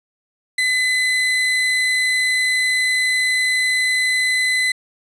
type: tone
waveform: 35% pulse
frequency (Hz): 2018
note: B6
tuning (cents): +37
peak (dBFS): -14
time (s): 0.58-4.72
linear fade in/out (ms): 5
effects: resampled to 22050 Hz + 8-bit